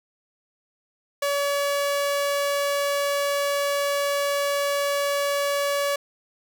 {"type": "tone", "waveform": "sawtooth", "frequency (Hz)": 568, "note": "C#5", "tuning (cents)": 42, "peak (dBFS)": -18, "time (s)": [1.22, 5.96], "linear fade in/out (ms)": 5, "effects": []}